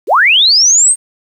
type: linear sweep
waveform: sine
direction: up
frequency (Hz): 287.4 to 8700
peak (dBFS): -5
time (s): 0.07-0.96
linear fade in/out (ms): 50
effects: 7-bit

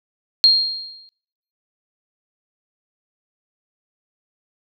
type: tone with exponential decay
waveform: sine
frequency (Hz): 4226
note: C8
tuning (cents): +16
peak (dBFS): -6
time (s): 0.44-1.09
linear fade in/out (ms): 0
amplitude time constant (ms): 140
effects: noise-tail reverb RT60 0.7 s tail -22 dB re dry

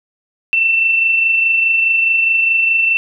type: tone with amplitude modulation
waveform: sine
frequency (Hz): 2682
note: E7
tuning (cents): +29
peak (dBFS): -9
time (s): 0.53-2.97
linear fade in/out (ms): 0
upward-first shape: sine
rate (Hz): 24.8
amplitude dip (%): 35
effects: none

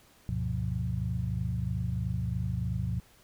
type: tone cluster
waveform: sine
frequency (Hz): 71.6 / 99.1 / 122.2 / 175.6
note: D2 / G2 / B2 / F3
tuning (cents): -43 / +19 / -18 / +10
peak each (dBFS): -35 / -35 / -32 / -36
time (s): 0.29-3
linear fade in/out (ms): 0
effects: pink hiss -60 dBFS RMS until 3.23 s

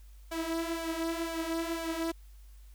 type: tone with flanger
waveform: sawtooth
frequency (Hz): 329.6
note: E4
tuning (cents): 0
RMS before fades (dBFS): -34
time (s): 0.31-2.12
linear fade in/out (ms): 10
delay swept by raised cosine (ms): 1.7 to 6.3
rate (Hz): 2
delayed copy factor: +0.65
effects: added 50 Hz sine -49 dBFS peak until 2.74 s + white hiss -66 dBFS RMS until 2.74 s

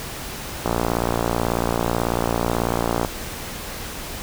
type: click train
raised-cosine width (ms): 1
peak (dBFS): -6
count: 140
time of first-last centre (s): 0.66-3.048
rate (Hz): 58.2
effects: pink hiss -32 dBFS RMS until 4.22 s

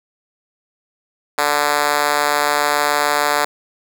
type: tone with high-pass filter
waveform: 5% pulse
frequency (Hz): 146.83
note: D3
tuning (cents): 0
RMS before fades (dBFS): -17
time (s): 1.38-3.45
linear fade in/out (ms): 5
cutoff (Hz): 570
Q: 0.97
effects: none

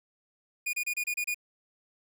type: tone bursts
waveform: 45% pulse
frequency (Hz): 2446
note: D#7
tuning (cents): -30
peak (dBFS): -28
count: 7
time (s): 0.66-1.345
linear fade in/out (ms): 10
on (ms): 73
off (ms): 29
effects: none

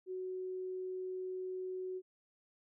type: tone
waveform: sine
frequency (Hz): 371.1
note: F#4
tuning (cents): +5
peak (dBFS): -38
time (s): 0.06-2.02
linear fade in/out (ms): 50
effects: none

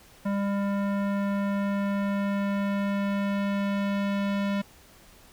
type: tone with low-pass filter sweep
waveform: square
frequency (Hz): 199.9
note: G3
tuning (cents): +34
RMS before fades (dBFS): -27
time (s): 0.25-4.62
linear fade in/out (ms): 10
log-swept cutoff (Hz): 1400 to 3200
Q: 1
effects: pink hiss -54 dBFS RMS until 5.32 s

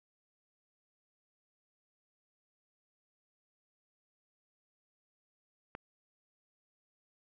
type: click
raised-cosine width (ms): 0.5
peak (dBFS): -26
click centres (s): 5.751
effects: none

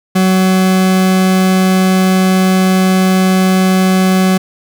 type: tone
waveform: 40% pulse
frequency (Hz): 187.3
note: F#3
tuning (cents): +21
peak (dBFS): -7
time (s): 0.15-4.38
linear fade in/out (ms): 10
effects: none

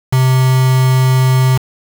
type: tone with quantisation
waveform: triangle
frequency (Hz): 129.7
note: C3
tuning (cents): -15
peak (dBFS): -6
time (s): 0.12-1.58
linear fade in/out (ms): 10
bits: 3
effects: none

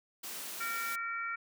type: high-pass noise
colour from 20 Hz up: white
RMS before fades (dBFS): -42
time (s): 0.23-0.96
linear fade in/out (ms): 10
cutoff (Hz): 180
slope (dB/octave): 24
type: harmonic tone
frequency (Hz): 460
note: A#4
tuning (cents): -23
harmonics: 3 / 4 / 5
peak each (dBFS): -36 / -43 / -40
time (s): 0.6-1.36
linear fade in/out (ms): 10
effects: none

